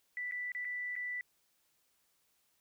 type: tone with dropouts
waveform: sine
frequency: 1975.5 Hz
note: B6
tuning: in tune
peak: -36 dBFS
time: 0.17-1.21 s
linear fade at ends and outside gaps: 1 ms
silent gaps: 0.312-0.321 / 0.519-0.549 / 0.647-0.651 / 0.955-0.963 s
effects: white hiss -75 dBFS RMS until 2.6 s